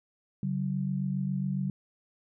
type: tone pair together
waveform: sine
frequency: 141.3 / 188.61 Hz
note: C#3 / F#3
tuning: +34 / +33 cents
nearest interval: perfect fourth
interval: 499 cents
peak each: -31 / -30 dBFS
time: 0.43-1.7 s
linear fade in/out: 2 ms
effects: none